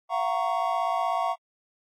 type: chord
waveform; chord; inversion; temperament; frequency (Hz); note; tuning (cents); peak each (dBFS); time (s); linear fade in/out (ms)
triangle; Gb major seventh; third; equal with one note detuned; 683.7 / 740 / 932.3 / 1108.7; F5 / Gb5 / Bb5 / Db6; -37 / 0 / 0 / 0; -27 / -27 / -29 / -28; 0.09-1.36; 50
effects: AAC 48 kbps